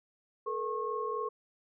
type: tone cluster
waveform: sine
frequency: 433.1 / 476.8 / 1086 Hz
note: A4 / A#4 / C#6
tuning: -27 / +39 / -36 cents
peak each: -36 / -38 / -35 dBFS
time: 0.46-1.29 s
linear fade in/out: 10 ms
effects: none